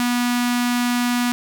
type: tone with notch filter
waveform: sawtooth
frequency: 243.5 Hz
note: B3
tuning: 24 cents flat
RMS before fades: -20 dBFS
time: 0-1.32 s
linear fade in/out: 0 ms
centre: 490 Hz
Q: 0.92
effects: none